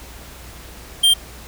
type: tone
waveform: square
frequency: 3177 Hz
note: G7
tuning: 23 cents sharp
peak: -11 dBFS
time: 1.03-1.14 s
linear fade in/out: 10 ms
effects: added 60 Hz sine -40 dBFS peak until 1.47 s + pink hiss -40 dBFS RMS until 1.47 s